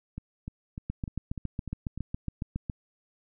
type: two click trains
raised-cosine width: 5 ms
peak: -19 / -24 dBFS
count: 14 / 7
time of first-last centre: 0.9-2.698 / 0.18-1.976 s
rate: 7.23 / 3.34 Hz
effects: none